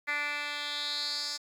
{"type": "tone with band-pass filter sweep", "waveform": "10% pulse", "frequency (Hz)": 292.3, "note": "D4", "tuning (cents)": -8, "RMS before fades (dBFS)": -34, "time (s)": [0.07, 1.38], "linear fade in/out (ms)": 20, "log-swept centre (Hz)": [2100, 5500], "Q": 4.5, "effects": ["10-bit"]}